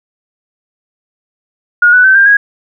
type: tone with pitch steps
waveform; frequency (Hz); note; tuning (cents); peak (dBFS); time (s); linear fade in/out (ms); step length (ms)
sine; 1436 / 1486.6 / 1539.1 / 1593.3 / 1649.5; F6 / F#6 / G6 / G6 / G#6; +48 / +8 / -32 / +28 / -12; -3; 1.82-2.37; 5; 110
effects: none